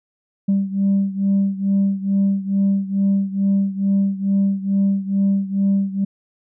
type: beating tone pair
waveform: sine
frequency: 196 / 198.3 Hz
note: G3 / G3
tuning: 0 / +20 cents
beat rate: 2.3 Hz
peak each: -16 / -19 dBFS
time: 0.48-6.05 s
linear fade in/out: 10 ms
effects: tanh soft clip ceiling -11 dBFS

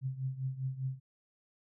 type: tone with tremolo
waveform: sine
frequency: 131.9 Hz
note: C3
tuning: 14 cents sharp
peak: -30 dBFS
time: 0.01-1 s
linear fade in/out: 50 ms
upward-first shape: triangle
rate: 5 Hz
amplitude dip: 85%
effects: none

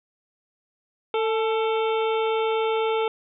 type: harmonic tone with a mistuned harmonic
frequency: 446 Hz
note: A4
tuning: 23 cents sharp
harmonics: 1 / 2 / 3 / 5 / 6 / 7 / 8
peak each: -22 / -28 / -32 / -36 / -38 / -39 / -40 dBFS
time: 1.14-3.08 s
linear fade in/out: 2 ms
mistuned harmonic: 2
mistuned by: -46 cents
effects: none

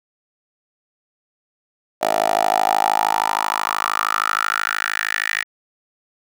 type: tone with high-pass filter sweep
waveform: 10% pulse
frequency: 53 Hz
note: G#1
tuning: 36 cents sharp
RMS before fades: -20 dBFS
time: 2.01-5.44 s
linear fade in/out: 20 ms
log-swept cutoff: 610 to 1900 Hz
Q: 5.5
effects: none

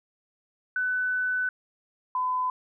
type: tone pair in turn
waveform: sine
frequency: 1500 / 1010.2 Hz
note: F#6 / B5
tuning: +23 / +39 cents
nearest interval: perfect fifth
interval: 684 cents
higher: first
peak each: -24 dBFS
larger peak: neither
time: 0.76-1.49 / 2.15-2.5 s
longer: first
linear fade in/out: 2 ms
effects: none

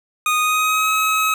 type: tone with pitch glide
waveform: 25% pulse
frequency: 1238 to 1278.7 Hz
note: D#6 to D#6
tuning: -9 to +47 cents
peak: -12 dBFS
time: 0.26-1.34 s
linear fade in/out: 2 ms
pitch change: +56 cents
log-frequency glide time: 0.4-0.9 s
effects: none

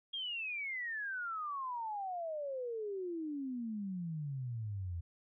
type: exponential sweep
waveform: sine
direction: down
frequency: 3280 to 82.41 Hz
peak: -37 dBFS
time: 0.13-5.01 s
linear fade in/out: 10 ms
effects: none

